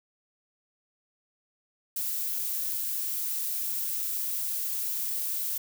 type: noise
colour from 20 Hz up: violet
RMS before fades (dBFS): -31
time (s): 1.96-5.58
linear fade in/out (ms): 5
effects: none